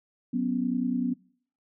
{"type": "chord", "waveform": "sine", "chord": "F# suspended fourth", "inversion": "none", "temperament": "equal", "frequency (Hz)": [185, 246.9, 277.2], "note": ["F#3", "B3", "C#4"], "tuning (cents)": [0, 0, 0], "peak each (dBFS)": [-32, -26, -32], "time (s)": [0.33, 1.14], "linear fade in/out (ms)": 10, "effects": ["noise-tail reverb RT60 0.5 s tail -22 dB re dry"]}